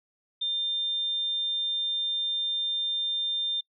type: tone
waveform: sine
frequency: 3600 Hz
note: A7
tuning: 39 cents sharp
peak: -26 dBFS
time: 0.41-3.61 s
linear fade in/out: 10 ms
effects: noise-tail reverb RT60 0.1 s tail -24 dB re dry